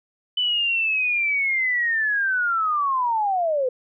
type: linear sweep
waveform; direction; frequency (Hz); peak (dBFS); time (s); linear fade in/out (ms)
sine; down; 3007 to 490.7; -19; 0.37-3.69; 5
effects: none